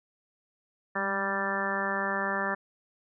harmonic tone with a mistuned harmonic, 196 Hz, G3, in tune, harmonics 1 / 2 / 3 / 4 / 5 / 6 / 7 / 8 / 9, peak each -37 / -38 / -36 / -38 / -36 / -36 / -37 / -38 / -32 dBFS, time 0.95-2.55 s, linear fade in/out 10 ms, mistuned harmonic 1, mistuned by +28 cents, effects none

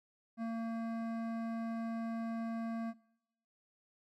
triangle tone with hard clipping, 227.9 Hz, A#3, 39 cents flat, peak -37 dBFS, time 0.37-2.94 s, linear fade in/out 50 ms, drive 17 dB, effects noise-tail reverb RT60 0.8 s tail -22 dB re dry + MP3 64 kbps

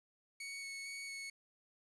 sawtooth tone with vibrato, 2217 Hz, C#7, in tune, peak -40 dBFS, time 0.4-1.3 s, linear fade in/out 5 ms, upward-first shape square, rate 2.2 Hz, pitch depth 9 cents each way, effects resampled to 24000 Hz + 11-bit

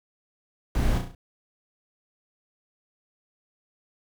brown noise with echo, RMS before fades -23 dBFS, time 0.75-0.98 s, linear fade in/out 2 ms, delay 34 ms, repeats 5, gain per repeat -5 dB, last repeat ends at 1.15 s, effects none

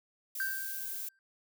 violet noise, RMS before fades -39 dBFS, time 0.35-1.09 s, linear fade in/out 5 ms
triangle tone with exponential decay, 1568 Hz, G6, in tune, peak -28 dBFS, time 0.4-1.19 s, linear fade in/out 1 ms, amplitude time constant 170 ms
effects none

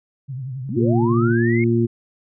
sine tone with vibrato, 130.81 Hz, C3, in tune, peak -26 dBFS, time 0.28-1.33 s, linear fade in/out 20 ms, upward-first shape triangle, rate 11 Hz, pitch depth 130 cents each way
sine linear sweep, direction up, 169 to 2190 Hz, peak -25 dBFS, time 0.69-1.64 s, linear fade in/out 2 ms
harmonic tone, 116.54 Hz, A#2, in tune, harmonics 1 / 2 / 3, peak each -19 / -19 / -19 dBFS, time 0.76-1.87 s, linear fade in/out 20 ms
effects none

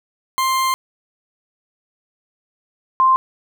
40% pulse / sine tone pair in turn, 1051 / 1047.3 Hz, C6 / C6, +7 / +1 cents, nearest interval unison, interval 6 cents, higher first, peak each -15 / -10 dBFS, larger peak second, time 0.38-0.74 / 3-3.16 s, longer first, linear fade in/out 0 ms, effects none

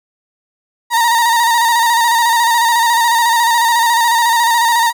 35% pulse tone with vibrato, 932.3 Hz, A#5, in tune, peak -8 dBFS, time 0.9-4.93 s, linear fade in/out 50 ms, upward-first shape square, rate 14 Hz, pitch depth 40 cents each way, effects none

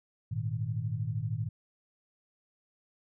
sine chord, Ab suspended second, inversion none, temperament equal, 103.83 / 116.54 / 155.56 Hz, Ab2 / Bb2 / Eb3, 0 / 0 / 0 cents, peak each -35 / -33 / -37 dBFS, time 0.31-1.49 s, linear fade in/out 10 ms, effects none

